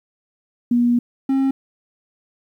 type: tone pair in turn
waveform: sine / triangle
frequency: 240.5 / 269 Hz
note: B3 / C4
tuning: -46 / +48 cents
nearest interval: major second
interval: 194 cents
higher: second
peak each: -13 dBFS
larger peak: neither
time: 0.71-0.99 / 1.29-1.51 s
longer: first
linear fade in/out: 5 ms
effects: 9-bit